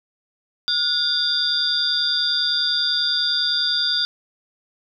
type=tone cluster; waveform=sine; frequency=1442 / 3535 / 3685 / 4773 Hz; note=F#6 / A7 / A#7 / D8; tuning=-45 / +7 / -21 / +27 cents; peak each=-28 / -23 / -26 / -21 dBFS; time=0.68-4.05 s; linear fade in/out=0 ms; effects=9-bit

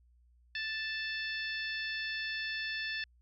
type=harmonic tone; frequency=880 Hz; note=A5; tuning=in tune; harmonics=2 / 3 / 4 / 5 / 6; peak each=-37 / -41 / -43 / -45 / -47 dBFS; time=0.55-3.04 s; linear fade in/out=2 ms; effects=added 60 Hz sine -62 dBFS peak until 3.21 s

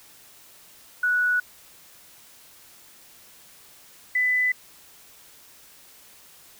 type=tone pair in turn; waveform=sine; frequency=1472 / 1999.2 Hz; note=F#6 / B6; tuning=-9 / +21 cents; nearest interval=perfect fourth; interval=530 cents; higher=second; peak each=-19 dBFS; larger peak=neither; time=1.03-1.4 / 4.15-4.52 s; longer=neither; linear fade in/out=5 ms; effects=white hiss -51 dBFS RMS until 6.59 s

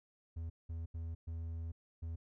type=tone bursts at uneven times; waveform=triangle; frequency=82.41 Hz; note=E2; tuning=in tune; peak=-37 dBFS; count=5; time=0.36-0.5 / 0.69-0.86 / 0.94-1.15 / 1.27-1.72 / 2.02-2.16 s; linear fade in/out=10 ms; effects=none

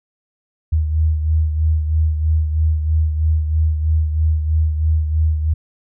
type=beating tone pair; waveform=sine; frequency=78 / 81.1 Hz; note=D#2 / E2; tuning=+5 / -28 cents; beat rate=3.1 Hz; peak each=-14 / -23 dBFS; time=0.72-5.54 s; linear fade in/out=10 ms; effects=none

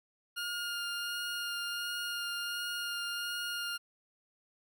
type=tone with vibrato; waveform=20% pulse; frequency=1416 Hz; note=F6; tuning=23 cents sharp; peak=-30 dBFS; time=0.36-3.78 s; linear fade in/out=20 ms; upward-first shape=sine; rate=1.4 Hz; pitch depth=12 cents each way; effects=none

